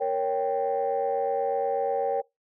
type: chord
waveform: sine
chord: G diminished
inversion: first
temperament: equal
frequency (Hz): 466.2 / 554.4 / 784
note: Bb4 / Db5 / G5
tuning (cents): 0 / 0 / 0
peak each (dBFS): -27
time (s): 0-2.22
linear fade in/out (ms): 20
effects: noise-tail reverb RT60 0.2 s tail -23 dB re dry + tanh soft clip ceiling -17 dBFS